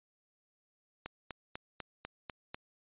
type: click train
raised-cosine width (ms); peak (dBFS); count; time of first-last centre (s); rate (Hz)
0.3; -24; 7; 1.06-2.545; 4.04
effects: resampled to 8000 Hz